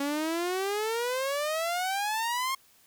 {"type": "exponential sweep", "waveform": "sawtooth", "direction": "up", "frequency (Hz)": [277.2, 1082], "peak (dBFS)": -24, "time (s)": [0, 2.55], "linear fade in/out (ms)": 5, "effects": ["white hiss -61 dBFS RMS until 2.86 s"]}